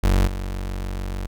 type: tone with level steps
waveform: 35% pulse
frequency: 46.8 Hz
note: F#1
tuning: 20 cents sharp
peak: -13 / -24 dBFS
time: 0.03-1.27 s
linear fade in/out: 10 ms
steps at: 0.26 s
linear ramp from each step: 20 ms
effects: none